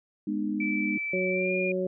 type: chord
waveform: sine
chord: G# minor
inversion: none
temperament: equal with one note detuned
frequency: 207.7 / 246.9 / 304.7 Hz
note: G#3 / B3 / D#4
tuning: 0 / 0 / -36 cents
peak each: -30 / -34 / -30 dBFS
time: 0.27-0.98 s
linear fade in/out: 5 ms
type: tone with pitch glide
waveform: sine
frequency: 2319 to 2417 Hz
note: D7 to D7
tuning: -22 to +49 cents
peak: -29 dBFS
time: 0.6-1.72 s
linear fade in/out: 5 ms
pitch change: +71 cents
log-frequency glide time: 1.3-1.53 s
type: harmonic tone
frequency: 185 Hz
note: F#3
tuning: in tune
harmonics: 1 / 2 / 3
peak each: -32 / -29 / -30 dBFS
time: 1.13-1.87 s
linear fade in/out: 5 ms
effects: none

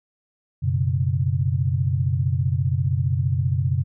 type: chord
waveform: sine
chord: F# suspended fourth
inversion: none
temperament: equal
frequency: 92.5 / 123.47 / 138.59 Hz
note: F#2 / B2 / C#3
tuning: 0 / 0 / 0 cents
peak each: -23 dBFS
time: 0.62-3.84 s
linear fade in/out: 20 ms
effects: none

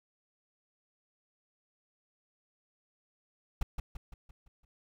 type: noise with echo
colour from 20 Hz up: brown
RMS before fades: -26 dBFS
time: 3.61-3.63 s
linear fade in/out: 5 ms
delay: 170 ms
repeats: 6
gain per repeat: -6 dB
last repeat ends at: 4.65 s
effects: none

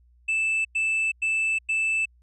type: tone bursts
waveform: triangle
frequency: 2637 Hz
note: E7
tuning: in tune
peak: -20 dBFS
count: 4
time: 0.28-2.057 s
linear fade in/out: 10 ms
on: 370 ms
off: 99 ms
effects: added 60 Hz sine -55 dBFS peak until 2.22 s + resampled to 24000 Hz

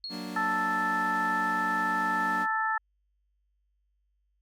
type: tone with exponential decay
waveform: sine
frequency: 4306 Hz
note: C8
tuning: 49 cents sharp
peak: -33 dBFS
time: 0.04-0.64 s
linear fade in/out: 1 ms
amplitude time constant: 130 ms
type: chord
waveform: 40% pulse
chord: Gb augmented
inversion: none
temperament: equal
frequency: 185 / 233.1 / 293.7 Hz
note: Gb3 / Bb3 / D4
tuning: 0 / 0 / 0 cents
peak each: -39 dBFS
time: 0.09-2.47 s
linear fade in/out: 50 ms
type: harmonic tone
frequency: 440 Hz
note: A4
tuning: in tune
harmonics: 2 / 3 / 4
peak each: -30 / -30 / -30 dBFS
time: 0.36-2.78 s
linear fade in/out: 5 ms
effects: added 50 Hz sine -70 dBFS peak until 4.41 s

